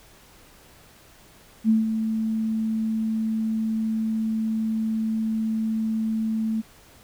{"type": "tone with ADSR envelope", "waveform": "sine", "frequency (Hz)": 221, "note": "A3", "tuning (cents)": 8, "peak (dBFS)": -14, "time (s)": [1.64, 6.62], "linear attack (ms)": 51, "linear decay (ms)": 160, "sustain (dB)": -8, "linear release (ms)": 21, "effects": ["pink hiss -52 dBFS RMS until 7.03 s"]}